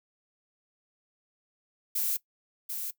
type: noise with echo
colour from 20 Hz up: violet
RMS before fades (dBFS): -29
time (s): 1.95-2.17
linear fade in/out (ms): 10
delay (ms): 740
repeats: 1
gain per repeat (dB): -6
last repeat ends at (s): 2.91
effects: noise-tail reverb RT60 0.1 s tail -19 dB re dry